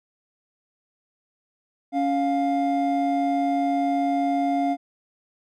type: tone pair together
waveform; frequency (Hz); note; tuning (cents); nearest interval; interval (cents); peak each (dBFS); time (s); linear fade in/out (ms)
triangle; 279.5 / 702.5; C#4 / F5; +14 / +10; octave + major third; 1596; -21; 1.92-4.77; 50
effects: none